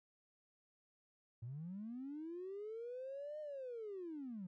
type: linear two-way sweep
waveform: triangle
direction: up then down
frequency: 110 to 615 to 173.2 Hz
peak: -40 dBFS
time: 1.42-4.47 s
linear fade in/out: 10 ms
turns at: 3.4 s
effects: tanh soft clip ceiling -41 dBFS + MP3 48 kbps